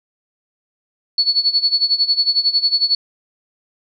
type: tone with tremolo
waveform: sine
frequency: 4421 Hz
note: C#8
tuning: 5 cents flat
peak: -10 dBFS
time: 1.18-2.95 s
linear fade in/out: 2 ms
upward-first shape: sine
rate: 11 Hz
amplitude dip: 85%
effects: none